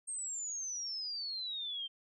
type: exponential sweep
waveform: sine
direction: down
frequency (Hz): 8590 to 3130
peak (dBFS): -37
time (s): 0.07-1.88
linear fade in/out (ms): 20
effects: none